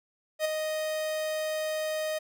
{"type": "tone with ADSR envelope", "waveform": "45% pulse", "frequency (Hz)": 622.3, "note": "D#5", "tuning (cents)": 0, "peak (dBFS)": -23, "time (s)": [0.39, 2.19], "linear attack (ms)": 60, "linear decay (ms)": 10, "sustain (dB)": -6, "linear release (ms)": 13, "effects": []}